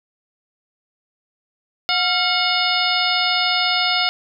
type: harmonic tone with a mistuned harmonic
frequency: 726 Hz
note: F#5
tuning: 33 cents flat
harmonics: 1 / 2 / 3 / 4 / 5 / 6 / 7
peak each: -24 / -24 / -24 / -24 / -24 / -24 / -24 dBFS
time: 1.89-4.09 s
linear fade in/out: 0 ms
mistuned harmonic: 2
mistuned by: -81 cents
effects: none